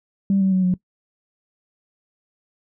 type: tone with pitch steps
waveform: sine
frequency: 196 / 191.19 / 186.5 / 181.93 Hz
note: G3 / G3 / F#3 / F#3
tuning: 0 / -43 / +14 / -29 cents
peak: -14 dBFS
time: 0.3-0.74 s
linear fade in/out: 2 ms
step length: 110 ms
effects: noise-tail reverb RT60 0.1 s tail -21 dB re dry + tanh soft clip ceiling -10 dBFS